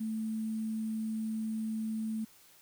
sine tone with sample-and-hold, 220 Hz, A3, in tune, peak -32 dBFS, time 0-2.25 s, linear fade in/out 10 ms, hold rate 8820 Hz, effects white hiss -60 dBFS RMS until 2.61 s

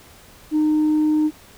sine tone, 306.4 Hz, D#4, 27 cents flat, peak -13 dBFS, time 0.51-1.31 s, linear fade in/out 50 ms, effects tanh soft clip ceiling -13 dBFS + pink hiss -47 dBFS RMS until 1.57 s

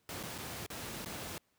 pink noise with dropouts, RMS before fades -42 dBFS, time 0.09-1.38 s, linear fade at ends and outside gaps 1 ms, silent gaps 0.23-0.235 / 0.38-0.384 / 0.663-0.702 / 1.047-1.059 s, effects pink hiss -75 dBFS RMS until 1.58 s + high-pass 80 Hz 12 dB/octave

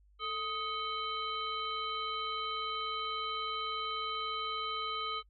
harmonic tone with a mistuned harmonic, 441.8 Hz, A4, 7 cents sharp, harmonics 1 / 3 / 5 / 7 / 9, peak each -46 / -36 / -45 / -40 / -45 dBFS, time 0.19-5.23 s, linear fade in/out 50 ms, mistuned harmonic 3, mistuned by -94 cents, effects noise-tail reverb RT60 0.1 s tail -26 dB re dry + added 50 Hz sine -61 dBFS peak until 5.29 s

